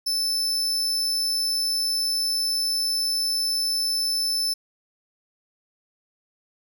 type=tone; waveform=40% pulse; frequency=5274 Hz; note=E8; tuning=in tune; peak=-21 dBFS; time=0.06-4.54 s; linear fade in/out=10 ms; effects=none